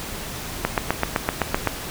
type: click train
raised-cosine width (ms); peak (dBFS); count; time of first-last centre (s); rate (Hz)
0.5; -3; 9; 0.65-1.673; 7.82
effects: pink hiss -32 dBFS RMS until 1.9 s